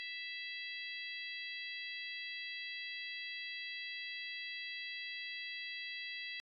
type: harmonic tone with a mistuned harmonic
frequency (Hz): 660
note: E5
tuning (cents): +2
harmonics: 3 / 4 / 5 / 6 / 7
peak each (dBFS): -45 / -47 / -49 / -51 / -52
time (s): 0-6.4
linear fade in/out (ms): 0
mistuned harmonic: 7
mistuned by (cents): +22
effects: AAC 48 kbps